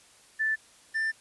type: tone pair in turn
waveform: sine / triangle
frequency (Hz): 1760 / 1780.5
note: A6 / A6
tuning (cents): 0 / +20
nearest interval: unison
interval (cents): 20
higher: second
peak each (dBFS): -24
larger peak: neither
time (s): 0.39-0.56 / 0.94-1.12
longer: second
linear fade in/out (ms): 20
effects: white hiss -57 dBFS RMS until 1.2 s + resampled to 24000 Hz